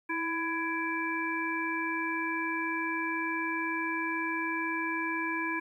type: harmonic tone with a mistuned harmonic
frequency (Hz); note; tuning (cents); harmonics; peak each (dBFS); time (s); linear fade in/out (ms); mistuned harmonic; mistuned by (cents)
333; E4; +18; 1 / 3 / 5 / 7; -35 / -35 / -35 / -35; 0.09-5.6; 10; 1; -39
effects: 11-bit